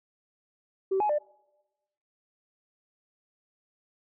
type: tone with pitch steps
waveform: sine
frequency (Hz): 384.1 / 841 / 595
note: G4 / G#5 / D5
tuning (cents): -35 / +22 / +22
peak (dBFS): -22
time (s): 0.91-1.186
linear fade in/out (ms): 10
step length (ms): 92
effects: noise-tail reverb RT60 1.0 s tail -25 dB re dry + tanh soft clip ceiling -19 dBFS